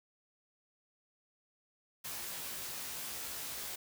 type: noise with comb filter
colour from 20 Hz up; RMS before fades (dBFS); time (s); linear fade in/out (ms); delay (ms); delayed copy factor
white; -42; 2.04-3.76; 10; 18; +1
effects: none